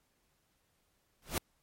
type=noise with exponential growth; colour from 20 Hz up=pink; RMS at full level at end=-28 dBFS; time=1.22-1.38 s; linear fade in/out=2 ms; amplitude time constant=34 ms; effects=pink hiss -75 dBFS RMS until 1.62 s + MP3 64 kbps